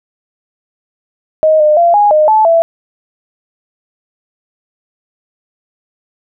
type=tone with pitch steps; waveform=sine; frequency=626 / 606 / 686 / 826 / 613 / 868 / 665 Hz; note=D#5 / D#5 / F5 / G#5 / D#5 / A5 / E5; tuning=+10 / -46 / -31 / -10 / -26 / -24 / +15 cents; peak=-5 dBFS; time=1.43-2.62 s; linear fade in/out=0 ms; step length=170 ms; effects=none